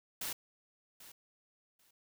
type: noise with echo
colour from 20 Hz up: white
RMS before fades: -39 dBFS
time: 0.21-0.33 s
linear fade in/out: 5 ms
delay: 790 ms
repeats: 2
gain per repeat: -15 dB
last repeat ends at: 1.91 s
effects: none